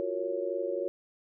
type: chord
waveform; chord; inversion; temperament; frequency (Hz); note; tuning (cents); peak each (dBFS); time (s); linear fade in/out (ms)
sine; Gb major seventh; third; just; 346.9 / 370 / 462.5 / 555; F4 / Gb4 / Bb4 / Db5; -12 / 0 / -14 / +2; -37 / -35 / -36 / -33; 0-0.88; 0
effects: none